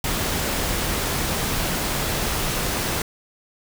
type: noise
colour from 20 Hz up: pink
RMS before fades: -24 dBFS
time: 0.04-3.02 s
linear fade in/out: 2 ms
effects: none